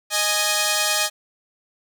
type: tone pair together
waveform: 5% pulse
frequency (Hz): 620.5 / 830.6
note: D#5 / G#5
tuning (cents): -5 / 0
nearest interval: perfect fourth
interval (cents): 505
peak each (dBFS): -10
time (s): 0.1-1.1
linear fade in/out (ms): 50
effects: none